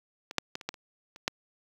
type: clicks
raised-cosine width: 0.2 ms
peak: -22 / -7 / -17 / -26 / -14 / -29 / -29 / -9 dBFS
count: 8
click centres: 0.311 / 0.383 / 0.554 / 0.612 / 0.69 / 0.742 / 1.161 / 1.279 s
effects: high-pass 100 Hz 12 dB/octave + 8-bit